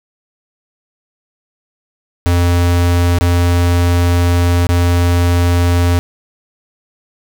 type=tone with dropouts; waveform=square; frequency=87.31 Hz; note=F2; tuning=in tune; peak=-10 dBFS; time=2.26-5.99 s; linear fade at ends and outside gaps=0 ms; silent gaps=3.186-3.21 / 4.668-4.69 s; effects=8-bit